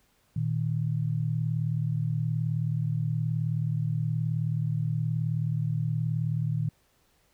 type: tone pair together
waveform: sine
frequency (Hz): 116.64 / 155.56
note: A#2 / D#3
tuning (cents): +1 / 0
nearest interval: perfect fourth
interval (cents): 499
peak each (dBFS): -28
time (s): 0.36-6.69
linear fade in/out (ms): 5
effects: pink hiss -67 dBFS RMS until 7.33 s